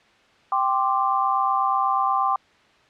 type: chord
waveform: sine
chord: G suspended fourth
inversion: none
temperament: equal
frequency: 784 / 1046.5 / 1174.7 Hz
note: G5 / C6 / D6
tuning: 0 / 0 / 0 cents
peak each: -23 dBFS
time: 0.52-2.36 s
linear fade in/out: 2 ms
effects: white hiss -56 dBFS RMS until 2.89 s + low-pass 3000 Hz 12 dB/octave